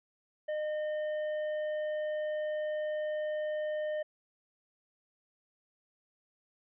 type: tone with tanh clipping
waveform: sine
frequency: 610 Hz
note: D#5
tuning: 34 cents flat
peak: -33 dBFS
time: 0.48-4.03 s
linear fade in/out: 10 ms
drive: 8 dB
effects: resampled to 8000 Hz